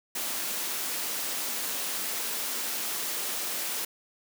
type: high-pass noise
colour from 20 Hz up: white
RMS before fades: -32 dBFS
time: 0.15-3.85 s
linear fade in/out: 5 ms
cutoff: 190 Hz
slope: 24 dB/octave
effects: none